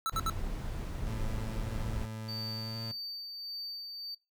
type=tone bursts; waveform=square; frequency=1318.5 Hz; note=E6; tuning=in tune; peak=-30 dBFS; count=3; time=0.06-0.298 s; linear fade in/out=0 ms; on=36 ms; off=65 ms
type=noise; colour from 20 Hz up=brown; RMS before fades=-36 dBFS; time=0.12-2.06 s; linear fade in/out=10 ms
type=tone with pitch glide; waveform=30% pulse; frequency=110 to 112.96 Hz; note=A2 to A2; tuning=0 to +46 cents; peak=-36 dBFS; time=1.06-2.92 s; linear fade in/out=10 ms; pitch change=+46 cents; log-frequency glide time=2.56-2.81 s
type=tone with tremolo; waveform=triangle; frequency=4600 Hz; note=D8; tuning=37 cents flat; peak=-36 dBFS; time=2.28-4.15 s; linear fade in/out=10 ms; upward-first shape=sine; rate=1.7 Hz; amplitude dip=35%
effects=noise-tail reverb RT60 0.2 s tail -18 dB re dry